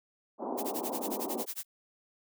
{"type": "band-pass noise", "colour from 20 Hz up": "pink", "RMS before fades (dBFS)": -36, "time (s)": [0.38, 1.46], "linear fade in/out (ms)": 50, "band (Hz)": [230, 990], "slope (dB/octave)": 48}
{"type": "noise with tremolo", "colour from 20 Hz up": "blue", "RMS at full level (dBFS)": -36, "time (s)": [0.57, 1.65], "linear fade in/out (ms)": 20, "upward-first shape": "sine", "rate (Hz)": 11, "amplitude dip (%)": 100}
{"effects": []}